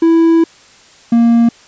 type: tone pair in turn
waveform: triangle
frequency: 329.9 / 233.3 Hz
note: E4 / A#3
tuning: +1 / +2 cents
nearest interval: tritone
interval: 599 cents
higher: first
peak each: -4 dBFS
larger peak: neither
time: 0.02-0.44 / 1.12-1.49 s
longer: first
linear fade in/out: 5 ms
effects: white hiss -43 dBFS RMS until 1.67 s + resampled to 16000 Hz